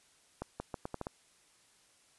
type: accelerating click train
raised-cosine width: 1 ms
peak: -23 dBFS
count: 7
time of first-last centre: 0.42-1.069 s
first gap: 180 ms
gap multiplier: 0.79
effects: white hiss -66 dBFS RMS until 2.18 s + resampled to 24000 Hz